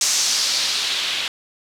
blue noise with low-pass filter sweep, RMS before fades -21 dBFS, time 0.01-1.28 s, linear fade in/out 2 ms, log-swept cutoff 6400 to 3100 Hz, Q 2.2, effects none

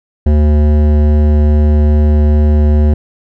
sine tone with hard clipping, 74.8 Hz, D2, 32 cents sharp, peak -8 dBFS, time 0.26-2.94 s, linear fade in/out 5 ms, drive 14 dB, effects none

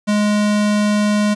square tone, 208.6 Hz, G#3, 8 cents sharp, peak -14 dBFS, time 0.07-1.35 s, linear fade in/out 20 ms, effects resampled to 22050 Hz + 8-bit

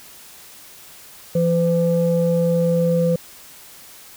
sine tone pair together, 169.6 / 508.2 Hz, E3 / B4, +50 / +49 cents, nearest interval octave + perfect fifth, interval 1899 cents, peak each -17 dBFS, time 1.35-3.16 s, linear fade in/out 5 ms, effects tanh soft clip ceiling -8 dBFS + white hiss -43 dBFS RMS until 4.16 s

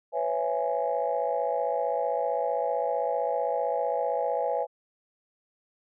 sine chord, C# minor seventh, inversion third, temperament just, 498.9 / 554.4 / 665.2 / 831.5 Hz, B4 / C#5 / E5 / G#5, +17 / 0 / +16 / +2 cents, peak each -30 dBFS, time 0.12-4.67 s, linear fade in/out 50 ms, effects tanh soft clip ceiling -15 dBFS

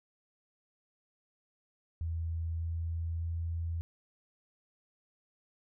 sine tone with pitch steps, 82.41 / 82.94 / 83.46 Hz, E2 / E2 / E2, 0 / +11 / +22 cents, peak -32 dBFS, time 2.01-3.81 s, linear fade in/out 0 ms, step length 600 ms, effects none

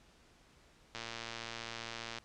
click train, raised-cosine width 0.2 ms, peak -24 dBFS, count 143, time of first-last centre 0.95-2.185 s, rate 115 Hz, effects pink hiss -64 dBFS RMS until 2.24 s + low-pass 7000 Hz 12 dB/octave

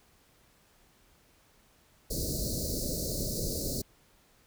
pink band-stop noise, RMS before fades -33 dBFS, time 2.1-3.82 s, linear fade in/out 10 ms, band 630 to 4100 Hz, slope 96 dB/octave, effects pink hiss -64 dBFS RMS until 4.46 s

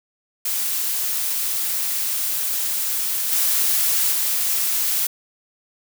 blue noise with level steps, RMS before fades -23 / -19 / -21 dBFS, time 0.45-5.07 s, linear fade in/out 5 ms, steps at 3.31 / 4.11 s, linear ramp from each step 20 ms, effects none

